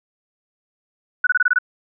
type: tone bursts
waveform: sine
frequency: 1480 Hz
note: F#6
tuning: in tune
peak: -12 dBFS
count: 7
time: 1.24-1.587 s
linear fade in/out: 5 ms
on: 29 ms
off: 24 ms
effects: none